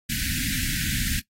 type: band-stop noise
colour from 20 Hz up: pink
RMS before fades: -27 dBFS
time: 0.09-1.2 s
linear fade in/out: 10 ms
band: 290 to 1500 Hz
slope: 96 dB/octave
effects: noise-tail reverb RT60 0.1 s tail -17 dB re dry + AAC 48 kbps